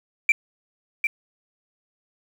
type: tone with echo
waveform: sine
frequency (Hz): 2349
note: D7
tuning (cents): 0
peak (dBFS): -11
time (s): 0.29-0.32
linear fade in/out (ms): 2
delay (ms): 750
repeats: 1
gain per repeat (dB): -7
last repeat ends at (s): 1.07
effects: tanh soft clip ceiling -10 dBFS + 7-bit